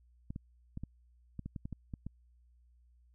clicks, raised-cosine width 5 ms, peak -28 dBFS, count 11, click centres 0.305 / 0.361 / 0.774 / 0.836 / 1.393 / 1.46 / 1.562 / 1.655 / 1.727 / 1.938 / 2.066 s, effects added 60 Hz sine -62 dBFS peak until 3.14 s

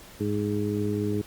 harmonic tone, 103.8 Hz, G#2, in tune, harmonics 1 / 2 / 3 / 4, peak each -30 / -30 / -30 / -30 dBFS, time 0.2-1.22 s, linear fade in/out 10 ms, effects pink hiss -48 dBFS RMS until 1.26 s + Opus 48 kbps

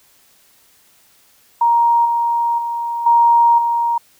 sine tone with level steps, 938 Hz, A#5, 11 cents sharp, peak -10 / -14 / -19 / -8 / -14 dBFS, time 1.61-3.98 s, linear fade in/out 5 ms, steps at 2.05 / 2.58 / 3.06 / 3.58 s, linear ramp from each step 5 ms, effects white hiss -53 dBFS RMS until 4.19 s

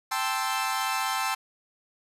sawtooth chord, A minor seventh, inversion third, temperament equal, 784 / 880 / 1046.5 / 1318.5 Hz, G5 / A5 / C6 / E6, 0 / 0 / 0 / 0 cents, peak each -28 dBFS, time 0.11-1.35 s, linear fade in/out 10 ms, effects resampled to 32000 Hz + 8-bit

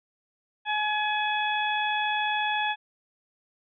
harmonic tone, 846 Hz, G#5, 32 cents sharp, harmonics 1 / 2 / 3 / 4, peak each -27 / -30 / -32 / -33 dBFS, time 0.65-2.76 s, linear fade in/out 50 ms, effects none

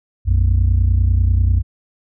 sine tone pair together, 60.5 / 90.65 Hz, B1 / F#2, -35 / -35 cents, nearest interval perfect fifth, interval 700 cents, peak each -12 dBFS, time 0.25-1.63 s, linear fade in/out 50 ms, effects tanh soft clip ceiling -8 dBFS

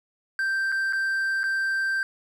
triangle tone with dropouts, 1568 Hz, G6, in tune, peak -21 dBFS, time 0.39-2.03 s, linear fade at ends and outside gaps 1 ms, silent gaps 0.719-0.723 / 0.926-0.932 / 1.433-1.439 s, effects none

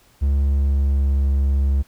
triangle tone with pitch glide, 69.9 to 68.82 Hz, C#2 to C#2, +15 to -12 cents, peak -13 dBFS, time 0.21-1.83 s, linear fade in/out 20 ms, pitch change -27 cents, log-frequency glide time 0.43-1.17 s, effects pink hiss -55 dBFS RMS until 1.87 s

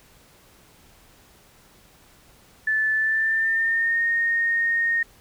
sine tone with pitch glide, 1748 to 1849.8 Hz, A6 to A#6, -12 to -14 cents, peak -19 dBFS, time 2.67-5.03 s, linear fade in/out 5 ms, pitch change +98 cents, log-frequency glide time 2.94-4.03 s, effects pink hiss -54 dBFS RMS until 5.2 s

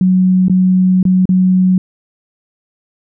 sine tone with dropouts, 185 Hz, F#3, in tune, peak -7 dBFS, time 0.01-1.78 s, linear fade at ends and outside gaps 2 ms, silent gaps 0.483-0.497 / 1.029-1.052 / 1.255-1.291 s, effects none

